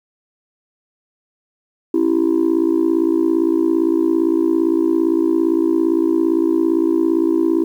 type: tone with amplitude modulation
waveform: sine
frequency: 329.8 Hz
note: E4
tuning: 1 cent sharp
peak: -7 dBFS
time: 1.94-7.64 s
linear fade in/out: 5 ms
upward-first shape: sine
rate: 57.6 Hz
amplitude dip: 100%
effects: tanh soft clip ceiling -8 dBFS + 8-bit